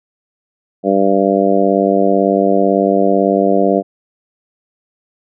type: harmonic tone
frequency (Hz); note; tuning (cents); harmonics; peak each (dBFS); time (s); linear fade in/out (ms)
98; G2; 0; 2 / 3 / 4 / 5 / 6 / 7; -17 / -17 / -17 / -17 / -17 / -17; 0.83-3.83; 50
effects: none